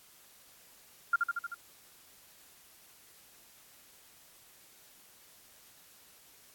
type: tone with echo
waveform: sine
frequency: 1396.9 Hz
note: F6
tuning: in tune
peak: -22 dBFS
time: 1.13-1.16 s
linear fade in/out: 5 ms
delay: 77 ms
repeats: 5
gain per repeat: -3 dB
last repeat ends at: 1.545 s
effects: white hiss -59 dBFS RMS until 6.54 s + AAC 64 kbps